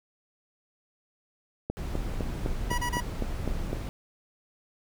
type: click train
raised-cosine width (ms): 2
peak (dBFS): -16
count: 9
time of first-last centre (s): 1.7-3.73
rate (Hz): 3.94
type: noise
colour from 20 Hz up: brown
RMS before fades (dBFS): -32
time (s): 1.77-3.89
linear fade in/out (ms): 0
type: tone bursts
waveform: 25% pulse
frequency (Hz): 970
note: B5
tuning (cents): -31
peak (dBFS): -25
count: 3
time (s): 2.7-3.007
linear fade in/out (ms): 10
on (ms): 83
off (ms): 29
effects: none